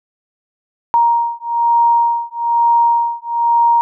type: beating tone pair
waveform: sine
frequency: 937 / 938.1 Hz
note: A#5 / A#5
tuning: +9 / +11 cents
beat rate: 1.1 Hz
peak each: -14 dBFS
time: 0.94-3.81 s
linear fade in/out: 0 ms
effects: none